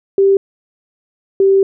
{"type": "tone pair in turn", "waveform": "sine", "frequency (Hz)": [392, 389.1], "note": ["G4", "G4"], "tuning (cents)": [0, -13], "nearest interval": "unison", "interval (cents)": 13, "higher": "first", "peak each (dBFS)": -7, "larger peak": "neither", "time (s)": [[0.18, 0.37], [1.4, 1.63]], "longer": "second", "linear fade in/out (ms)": 2, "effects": []}